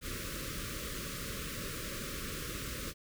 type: band-stop noise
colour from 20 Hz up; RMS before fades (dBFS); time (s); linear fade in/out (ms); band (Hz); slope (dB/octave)
pink; -40; 0.01-2.94; 50; 590 to 1100; 96
effects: none